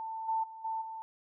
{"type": "tone with level steps", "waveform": "sine", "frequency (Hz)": 891, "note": "A5", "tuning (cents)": 22, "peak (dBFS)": [-36, -28, -44, -32, -39], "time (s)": [0, 1.02], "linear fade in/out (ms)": 0, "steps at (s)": [0.28, 0.43, 0.64, 0.81], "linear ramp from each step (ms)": 10, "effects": []}